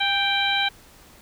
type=harmonic tone with a mistuned harmonic; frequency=784 Hz; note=G5; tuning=in tune; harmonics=1 / 2 / 3 / 4 / 5; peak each=-26 / -26 / -26 / -26 / -26 dBFS; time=0-0.69 s; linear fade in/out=10 ms; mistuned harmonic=1; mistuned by=+37 cents; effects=pink hiss -50 dBFS RMS until 1.21 s